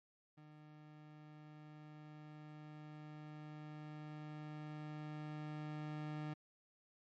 30% pulse tone with level ramp, 151.7 Hz, D#3, 44 cents flat, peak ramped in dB -55 to -39 dBFS, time 0.37-6.34 s, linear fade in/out 10 ms, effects low-pass 3000 Hz 12 dB/octave + MP3 64 kbps

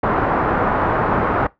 white low-pass noise, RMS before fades -18 dBFS, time 0.03-1.47 s, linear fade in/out 5 ms, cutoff 1300 Hz, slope 24 dB/octave, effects noise-tail reverb RT60 0.2 s tail -21 dB re dry

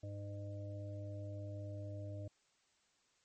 harmonic tone, 101.3 Hz, G#2, 43 cents flat, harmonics 1 / 3 / 5 / 6, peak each -43 / -53 / -59 / -51 dBFS, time 0.03-2.28 s, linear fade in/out 5 ms, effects white hiss -75 dBFS RMS until 3.24 s + MP3 32 kbps

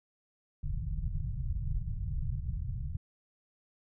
pink low-pass noise, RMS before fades -34 dBFS, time 0.63-2.97 s, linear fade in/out 5 ms, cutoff 150 Hz, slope 48 dB/octave, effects none

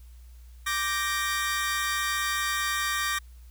sawtooth chord, G minor, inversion second, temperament equal, 1174.7 / 1568 / 1864.7 Hz, D6 / G6 / Bb6, 0 / 0 / 0 cents, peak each -26 / -30 / -26 dBFS, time 0.66-3.19 s, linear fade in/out 10 ms, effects added 60 Hz sine -45 dBFS peak until 3.5 s + white hiss -63 dBFS RMS until 3.5 s

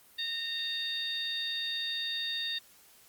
harmonic tone, 920 Hz, A#5, 23 cents flat, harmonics 2 / 3 / 4 / 5, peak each -40 / -44 / -33 / -41 dBFS, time 0.18-2.59 s, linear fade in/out 10 ms, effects white hiss -59 dBFS RMS until 3.08 s + Opus 32 kbps

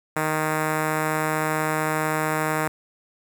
5% pulse tone with notch filter, 155.56 Hz, D#3, in tune, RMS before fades -24 dBFS, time 0.16-2.68 s, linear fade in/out 5 ms, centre 4500 Hz, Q 1.1, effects none

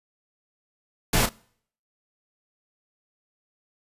pink noise with echo, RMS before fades -21 dBFS, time 1.13-1.26 s, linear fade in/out 5 ms, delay 33 ms, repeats 1, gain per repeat -10 dB, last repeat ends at 1.293 s, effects noise-tail reverb RT60 0.6 s tail -25 dB re dry + resampled to 32000 Hz

